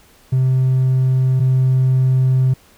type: tone pair in turn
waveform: triangle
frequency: 130 / 130 Hz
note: C3 / C3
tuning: -11 / -11 cents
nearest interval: unison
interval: 0 cents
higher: neither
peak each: -9 / -8 dBFS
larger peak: second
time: 0.32-1.4 / 1.4-2.54 s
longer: second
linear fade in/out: 10 ms
effects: tanh soft clip ceiling -7 dBFS + pink hiss -50 dBFS RMS until 2.77 s